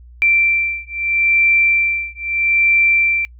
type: beating tone pair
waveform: sine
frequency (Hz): 2349 / 2349.78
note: D7 / D7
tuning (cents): 0 / 0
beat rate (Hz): 0.78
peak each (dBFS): -16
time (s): 0.22-3.25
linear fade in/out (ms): 0
effects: noise-tail reverb RT60 0.1 s tail -26 dB re dry + added 60 Hz sine -38 dBFS peak until 3.39 s